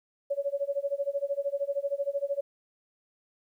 sine tone with tremolo, 562 Hz, C#5, 24 cents sharp, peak -24 dBFS, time 0.3-2.41 s, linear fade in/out 10 ms, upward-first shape sine, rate 13 Hz, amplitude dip 95%, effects 11-bit

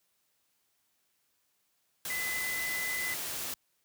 sine tone in noise, 2013 Hz, B6, 33 cents sharp, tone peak -33 dBFS, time 2.1-3.14 s, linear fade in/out 2 ms, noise white, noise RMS -37 dBFS, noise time 2.05-3.54 s, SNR +1 dB, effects white hiss -75 dBFS RMS until 3.84 s + high-pass 60 Hz 12 dB/octave

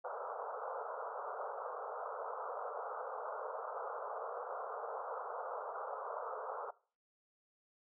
pink band-pass noise, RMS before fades -43 dBFS, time 0.04-6.71 s, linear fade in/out 10 ms, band 440 to 1400 Hz, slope 96 dB/octave, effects noise-tail reverb RT60 0.4 s tail -20 dB re dry

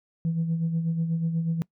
sine tone with tremolo, 164.81 Hz, E3, in tune, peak -20 dBFS, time 0.25-1.62 s, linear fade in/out 0 ms, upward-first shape sine, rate 8.2 Hz, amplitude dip 55%, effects noise-tail reverb RT60 0.1 s tail -24 dB re dry + tanh soft clip ceiling -19 dBFS

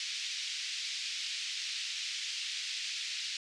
white band-pass noise, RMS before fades -38 dBFS, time 0-3.37 s, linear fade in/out 2 ms, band 2300 to 5300 Hz, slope 24 dB/octave, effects resampled to 22050 Hz

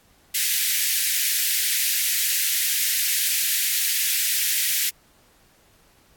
white high-pass noise, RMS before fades -22 dBFS, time 0.34-4.9 s, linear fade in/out 10 ms, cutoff 1700 Hz, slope 48 dB/octave, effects pink hiss -58 dBFS RMS until 6.16 s + AAC 64 kbps

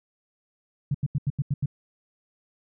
sine tone bursts, 140.8 Hz, C#3, 27 cents sharp, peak -21 dBFS, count 7, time 0.91-1.659 s, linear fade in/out 5 ms, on 35 ms, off 84 ms, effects none

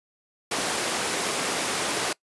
pink high-pass noise, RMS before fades -27 dBFS, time 0.51-2.13 s, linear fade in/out 5 ms, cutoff 300 Hz, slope 12 dB/octave, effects noise-tail reverb RT60 0.1 s tail -23 dB re dry + resampled to 24000 Hz

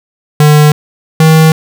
square tone pair in turn, 150 / 158.81 Hz, D3 / D#3, +37 / +36 cents, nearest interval minor second, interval 99 cents, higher second, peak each -3 dBFS, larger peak neither, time 0.4-0.72 / 1.2-1.52 s, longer neither, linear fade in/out 2 ms, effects none

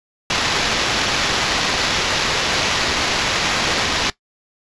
violet noise with sample-and-hold, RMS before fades -19 dBFS, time 0.3-4.1 s, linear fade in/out 2 ms, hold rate 8820 Hz, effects noise-tail reverb RT60 0.1 s tail -18 dB re dry + resampled to 22050 Hz

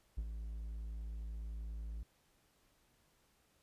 triangle tone with ADSR envelope, 55 Hz, A1, in tune, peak -32 dBFS, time 0.17-2.03 s, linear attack 14 ms, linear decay 50 ms, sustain -7 dB, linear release 3 ms, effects pink hiss -73 dBFS RMS until 3.62 s + resampled to 32000 Hz

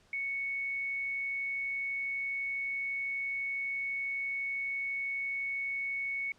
sine tone, 2217 Hz, C#7, in tune, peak -32 dBFS, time 0.13-6.32 s, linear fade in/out 2 ms, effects pink hiss -65 dBFS RMS until 6.38 s + low-pass 7000 Hz 12 dB/octave

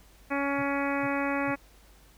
harmonic tone, 280 Hz, C#4, 18 cents sharp, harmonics 1 / 2 / 3 / 4 / 5 / 6 / 7 / 8 / 9, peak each -30 / -33 / -35 / -36 / -37 / -38 / -38 / -39 / -40 dBFS, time 0.3-1.56 s, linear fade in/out 20 ms
triangle tone bursts, 130.81 Hz, C3, in tune, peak -35 dBFS, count 3, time 0.58-1.518 s, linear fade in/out 10 ms, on 46 ms, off 400 ms
effects added 50 Hz sine -55 dBFS peak until 2.17 s + pink hiss -59 dBFS RMS until 2.17 s

